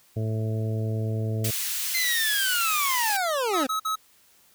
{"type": "harmonic tone", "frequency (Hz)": 110, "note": "A2", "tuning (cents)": 0, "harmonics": [1, 2, 3, 4, 5, 6], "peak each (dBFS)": [-25, -35, -39, -36, -42, -41], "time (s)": [0.16, 1.51], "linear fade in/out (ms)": 10}
{"type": "high-pass noise", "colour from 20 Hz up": "white", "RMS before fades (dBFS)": -29, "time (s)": [1.44, 3.17], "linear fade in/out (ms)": 5, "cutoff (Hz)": 2000, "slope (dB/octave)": 12}
{"type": "linear sweep", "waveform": "25% pulse", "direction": "down", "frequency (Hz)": [2093, 244.6], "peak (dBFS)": -20, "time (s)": [1.94, 3.67], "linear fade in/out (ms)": 10}
{"type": "tone bursts", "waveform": "square", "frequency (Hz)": 1284, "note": "E6", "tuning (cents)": -46, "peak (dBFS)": -25, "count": 3, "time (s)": [3.53, 3.958], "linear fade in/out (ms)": 10, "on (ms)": 110, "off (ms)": 49}
{"effects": ["white hiss -59 dBFS RMS until 4.54 s"]}